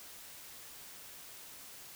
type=silence; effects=white hiss -51 dBFS RMS until 1.95 s